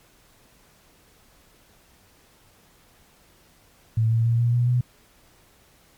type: tone with pitch steps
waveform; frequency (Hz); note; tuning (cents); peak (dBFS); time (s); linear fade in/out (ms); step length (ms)
sine; 112 / 114.22 / 116.49 / 118.8 / 121.15 / 123.56; A2 / A#2 / A#2 / A#2 / B2 / B2; +31 / -35 / -1 / +33 / -33 / +1; -17; 3.97-4.81; 5; 140
effects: pink hiss -57 dBFS RMS until 5.97 s + MP3 96 kbps